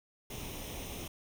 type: noise with comb filter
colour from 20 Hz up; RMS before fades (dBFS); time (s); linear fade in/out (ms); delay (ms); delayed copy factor
pink; -42; 0.3-1.08; 5; 0.33; +0.65
effects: none